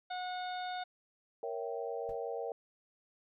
harmonic tone, 729 Hz, F#5, 26 cents flat, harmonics 1 / 2 / 3 / 4 / 5 / 6, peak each -37 / -45 / -52 / -58 / -48 / -54 dBFS, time 0.1-0.84 s, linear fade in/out 10 ms
sine chord, A# diminished seventh, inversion none, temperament equal with one note detuned, 466.2 / 554.4 / 659.3 / 779.9 Hz, A#4 / C#5 / E5 / G5, 0 / 0 / 0 / -9 cents, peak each -38 / -42 / -43 / -43 dBFS, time 1.43-2.52 s, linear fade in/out 2 ms
brown noise with exponential decay, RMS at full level -46 dBFS, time 2.09-2.21 s, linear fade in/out 2 ms, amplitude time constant 24 ms
effects MP3 96 kbps

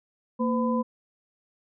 sine tone cluster, 231.6 / 508 / 1006 Hz, A#3 / B4 / B5, -11 / +49 / +32 cents, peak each -24 / -29 / -30 dBFS, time 0.39-0.83 s, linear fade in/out 20 ms, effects none

